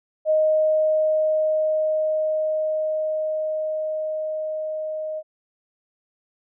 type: tone with level ramp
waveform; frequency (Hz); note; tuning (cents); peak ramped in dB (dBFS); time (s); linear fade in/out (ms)
sine; 622.3; D#5; 0; -15 to -26; 0.25-5.23; 50
effects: none